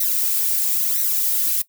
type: noise with flanger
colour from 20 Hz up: violet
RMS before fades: -20 dBFS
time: 0-1.62 s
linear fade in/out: 5 ms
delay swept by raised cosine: 0.5 to 3.5 ms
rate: 1 Hz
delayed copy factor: +0.9
effects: noise-tail reverb RT60 0.1 s tail -17 dB re dry